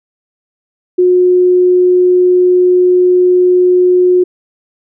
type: tone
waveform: sine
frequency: 361.9 Hz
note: F#4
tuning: 38 cents flat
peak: -5 dBFS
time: 0.98-4.24 s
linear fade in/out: 10 ms
effects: none